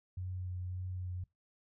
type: tone with vibrato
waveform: sine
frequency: 91.2 Hz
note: F#2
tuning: 24 cents flat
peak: -37 dBFS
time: 0.17-1.24 s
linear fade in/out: 5 ms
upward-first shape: triangle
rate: 1.8 Hz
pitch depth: 19 cents each way
effects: noise-tail reverb RT60 0.2 s tail -23 dB re dry